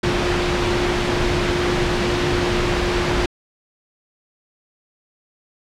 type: tone in noise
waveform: sine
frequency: 354.4 Hz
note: F4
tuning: 25 cents sharp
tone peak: -22 dBFS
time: 0.03-3.26 s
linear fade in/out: 5 ms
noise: pink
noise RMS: -20 dBFS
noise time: 0.03-3.26 s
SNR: -5 dB
effects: low-pass 4000 Hz 12 dB/octave